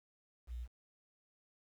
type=tone with quantisation; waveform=sine; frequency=60 Hz; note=B1; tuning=49 cents flat; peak=-40 dBFS; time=0.47-0.68 s; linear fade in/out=50 ms; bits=11; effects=none